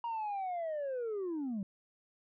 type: linear sweep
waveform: sine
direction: down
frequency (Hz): 948 to 185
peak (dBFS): -32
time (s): 0.04-1.63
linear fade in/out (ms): 2
effects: tanh soft clip ceiling -33 dBFS